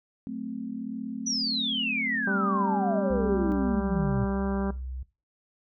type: chord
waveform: sine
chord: F# diminished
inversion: none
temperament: equal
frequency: 185 / 220 / 261.6 Hz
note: F#3 / A3 / C4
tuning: 0 / 0 / 0 cents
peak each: -41 / -35 / -35 dBFS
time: 0.27-3.52 s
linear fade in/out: 0 ms
type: exponential sweep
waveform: sine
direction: down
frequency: 6000 to 116.54 Hz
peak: -26 dBFS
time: 1.26-4.25 s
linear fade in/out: 10 ms
type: harmonic tone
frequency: 196.4 Hz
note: G3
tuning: 4 cents sharp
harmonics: 1 / 2 / 3 / 4 / 5 / 6 / 7 / 8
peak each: -28 / -34 / -38 / -40 / -42 / -44 / -45 / -46 dBFS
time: 2.27-4.71 s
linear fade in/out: 5 ms
type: tone with pitch glide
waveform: sine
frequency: 62.7 to 64.24 Hz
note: B1 to C2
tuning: +27 to -31 cents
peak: -33 dBFS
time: 3.1-5.03 s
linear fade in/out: 5 ms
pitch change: +42 cents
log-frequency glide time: 3.28-4.48 s
effects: noise-tail reverb RT60 0.3 s tail -18 dB re dry